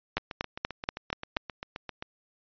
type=two click trains; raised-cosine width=0.3 ms; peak=-10 / -20 dBFS; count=6 / 15; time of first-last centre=0.17-1.369 / 0.18-2.025 s; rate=4.17 / 7.59 Hz; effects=resampled to 11025 Hz